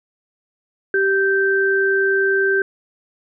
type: tone pair together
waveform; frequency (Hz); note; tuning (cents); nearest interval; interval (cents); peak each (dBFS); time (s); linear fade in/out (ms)
sine; 390 / 1560; G4 / G6; -9 / -9; 2 octaves; 2400; -17; 0.94-2.62; 2
effects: none